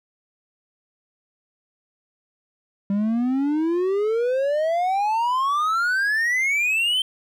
triangle exponential sweep, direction up, 196 to 3136 Hz, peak -17 dBFS, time 2.9-7.02 s, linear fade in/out 2 ms, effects none

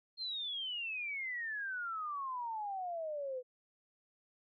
sine exponential sweep, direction down, 4248 to 493.9 Hz, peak -37 dBFS, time 0.17-3.43 s, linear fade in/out 50 ms, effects none

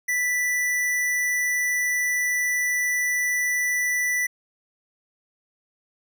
square tone, 1975.5 Hz, B6, in tune, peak -22 dBFS, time 0.08-4.27 s, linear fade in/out 10 ms, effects none

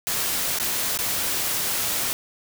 white noise with dropouts, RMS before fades -25 dBFS, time 0.07-2.13 s, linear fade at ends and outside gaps 0 ms, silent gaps 0.586-0.599 / 0.975-0.989 s, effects none

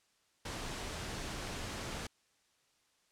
pink noise, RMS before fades -41 dBFS, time 0.45-2.07 s, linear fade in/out 5 ms, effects white hiss -73 dBFS RMS until 3.11 s + low-pass 8000 Hz 12 dB/octave

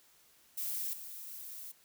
violet noise with level steps, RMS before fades -37 / -46 dBFS, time 0.57-1.72 s, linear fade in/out 10 ms, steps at 0.93 s, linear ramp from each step 5 ms, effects white hiss -65 dBFS RMS until 1.84 s

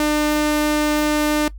sawtooth tone, 300.5 Hz, D4, 40 cents sharp, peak -12 dBFS, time 0-1.48 s, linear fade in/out 2 ms, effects noise-tail reverb RT60 0.1 s tail -19 dB re dry + added 50 Hz sine -32 dBFS peak until 1.58 s

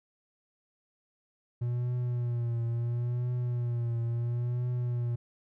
triangle tone with vibrato, 120 Hz, B2, 49 cents flat, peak -26 dBFS, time 1.61-5.16 s, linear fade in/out 10 ms, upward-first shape triangle, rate 0.73 Hz, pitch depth 55 cents each way, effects none

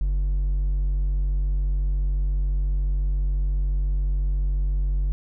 sine tone with hard clipping, 47.08 Hz, F#1, 31 cents sharp, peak -21 dBFS, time 0.01-5.12 s, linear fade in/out 0 ms, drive 3 dB, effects none

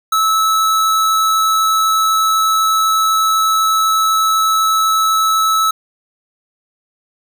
square tone, 1304 Hz, E6, 19 cents flat, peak -12 dBFS, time 0.12-5.71 s, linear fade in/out 5 ms, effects none

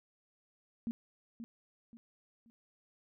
sine tone with echo, 230.7 Hz, A#3, 18 cents flat, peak -33 dBFS, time 0.87-0.91 s, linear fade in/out 0 ms, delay 530 ms, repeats 3, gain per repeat -9 dB, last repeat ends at 2.5 s, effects none

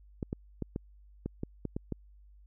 clicks, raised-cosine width 3 ms, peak -21 dBFS, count 9, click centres 0.228 / 0.329 / 0.623 / 0.761 / 1.26 / 1.434 / 1.653 / 1.765 / 1.923 s, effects added 50 Hz sine -54 dBFS peak until 2.46 s

